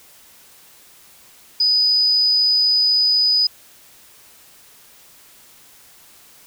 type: tone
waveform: sine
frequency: 4978 Hz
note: D#8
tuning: in tune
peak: -13 dBFS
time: 1.6-3.47 s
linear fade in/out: 5 ms
effects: white hiss -48 dBFS RMS until 6.46 s